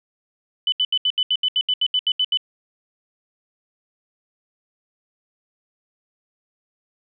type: tone bursts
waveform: sine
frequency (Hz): 3000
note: F#7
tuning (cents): +23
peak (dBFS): -16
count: 14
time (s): 0.67-2.373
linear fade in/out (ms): 2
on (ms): 52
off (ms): 75
effects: none